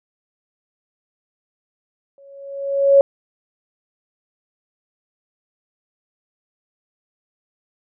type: tone with exponential growth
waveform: sine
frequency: 555 Hz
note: C#5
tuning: 2 cents sharp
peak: -5 dBFS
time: 2.18-3.01 s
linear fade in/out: 1 ms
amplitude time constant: 180 ms
effects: none